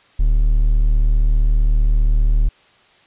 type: tone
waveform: triangle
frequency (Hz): 37.61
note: D1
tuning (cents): +42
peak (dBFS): -9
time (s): 0.19-2.49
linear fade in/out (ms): 10
effects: white hiss -52 dBFS RMS until 3.06 s + resampled to 8000 Hz